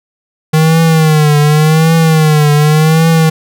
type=tone with vibrato; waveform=square; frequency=155.56 Hz; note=D#3; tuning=in tune; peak=-6 dBFS; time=0.53-3.3 s; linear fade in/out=10 ms; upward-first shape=triangle; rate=0.88 Hz; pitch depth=100 cents each way; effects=none